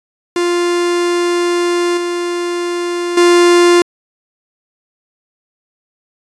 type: tone with level steps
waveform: 45% pulse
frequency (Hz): 349.2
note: F4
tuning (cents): 0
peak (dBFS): -12 / -16 / -6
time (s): 0.36-3.82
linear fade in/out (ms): 2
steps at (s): 1.97 / 3.17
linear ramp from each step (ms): 5
effects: resampled to 22050 Hz